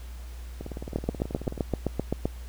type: two click trains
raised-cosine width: 2 ms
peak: -22 / -12 dBFS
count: 19 / 11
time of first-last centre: 0.61-1.578 / 0.96-2.255 s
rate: 18.6 / 7.72 Hz
effects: added 60 Hz sine -37 dBFS peak until 2.48 s + pink hiss -52 dBFS RMS until 2.48 s